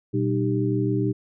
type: tone cluster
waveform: sine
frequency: 121.5 / 192.8 / 306.1 / 392.5 Hz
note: B2 / G3 / D#4 / G4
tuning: -28 / -28 / -28 / +2 cents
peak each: -24 / -29 / -25 / -27 dBFS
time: 0.13-1.13 s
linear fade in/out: 20 ms
effects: none

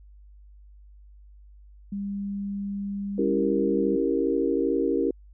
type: tone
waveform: sine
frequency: 200 Hz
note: G3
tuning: 35 cents sharp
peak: -28 dBFS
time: 1.92-3.96 s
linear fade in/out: 5 ms
type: chord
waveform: sine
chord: C# diminished seventh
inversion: none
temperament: equal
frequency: 277.2 / 329.6 / 392 / 466.2 Hz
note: C#4 / E4 / G4 / Bb4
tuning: 0 / 0 / 0 / 0 cents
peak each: -27 dBFS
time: 3.18-5.11 s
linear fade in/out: 5 ms
effects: added 50 Hz sine -47 dBFS peak until 5.33 s

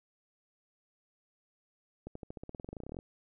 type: accelerating click train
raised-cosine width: 2 ms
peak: -29 dBFS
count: 21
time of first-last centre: 2.07-2.989 s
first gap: 84 ms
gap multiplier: 0.93
effects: none

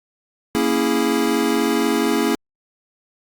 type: chord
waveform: square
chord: A# half-diminished seventh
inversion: none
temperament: equal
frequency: 233.1 / 277.2 / 329.6 / 415.3 Hz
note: A#3 / C#4 / E4 / G#4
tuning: 0 / 0 / 0 / 0 cents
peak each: -23 dBFS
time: 0.55-2.35 s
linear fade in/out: 0 ms
effects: Opus 48 kbps

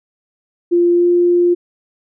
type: tone with pitch glide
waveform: sine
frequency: 347.3 to 350.5 Hz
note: F4 to F4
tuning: -10 to +6 cents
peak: -9 dBFS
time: 0.71-1.55 s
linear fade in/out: 20 ms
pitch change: +16 cents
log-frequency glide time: 0.92-1.07 s
effects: none

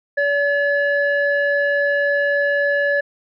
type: tone pair together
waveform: sine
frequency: 572 / 1712.4 Hz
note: D5 / A6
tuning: -46 / -47 cents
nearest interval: octave + perfect fifth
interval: 1899 cents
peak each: -17 dBFS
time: 0.17-3.01 s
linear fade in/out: 10 ms
effects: tanh soft clip ceiling -10 dBFS

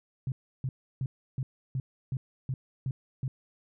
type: tone bursts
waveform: sine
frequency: 130.81 Hz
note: C3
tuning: in tune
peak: -28 dBFS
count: 9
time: 0.27-3.28 s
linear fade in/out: 2 ms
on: 50 ms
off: 320 ms
effects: none

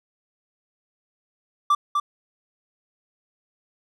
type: tone with echo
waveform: triangle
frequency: 1171 Hz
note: D6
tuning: 5 cents flat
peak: -13 dBFS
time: 1.7-1.75 s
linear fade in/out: 5 ms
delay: 250 ms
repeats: 1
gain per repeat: -4 dB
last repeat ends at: 2 s
effects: none

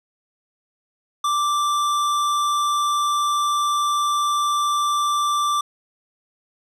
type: tone with hard clipping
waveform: triangle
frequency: 1174.7 Hz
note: D6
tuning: in tune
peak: -20 dBFS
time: 1.24-5.61 s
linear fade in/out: 5 ms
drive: 18 dB
effects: none

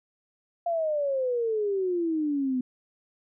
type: exponential sweep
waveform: sine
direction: down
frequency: 696 to 248.9 Hz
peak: -24 dBFS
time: 0.66-2.61 s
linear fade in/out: 5 ms
effects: none

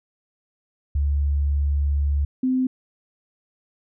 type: tone pair in turn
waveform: sine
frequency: 71.5 / 257.5 Hz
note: D2 / C4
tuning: -46 / -28 cents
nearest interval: octave + minor seventh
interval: 2218 cents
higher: second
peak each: -18 / -18 dBFS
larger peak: neither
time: 0.95-2.25 / 2.43-2.67 s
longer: first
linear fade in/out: 5 ms
effects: none

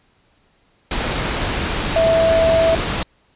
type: tone in noise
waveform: sine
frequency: 656 Hz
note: E5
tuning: 9 cents flat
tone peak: -12 dBFS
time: 1.96-2.75 s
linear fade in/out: 2 ms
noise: pink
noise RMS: -21 dBFS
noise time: 0.91-3.03 s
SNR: +6 dB
effects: pink hiss -59 dBFS RMS until 3.35 s + resampled to 8000 Hz

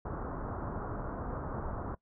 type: low-pass noise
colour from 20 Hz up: pink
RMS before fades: -38 dBFS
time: 0.05-1.95 s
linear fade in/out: 5 ms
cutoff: 1400 Hz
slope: 48 dB/octave
effects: noise-tail reverb RT60 0.1 s tail -20 dB re dry

